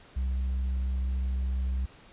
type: tone with tanh clipping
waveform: sine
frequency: 64.6 Hz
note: C2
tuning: 21 cents flat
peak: -27 dBFS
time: 0.16-1.86 s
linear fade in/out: 10 ms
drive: 3 dB
effects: pink hiss -54 dBFS RMS until 2.12 s + resampled to 8000 Hz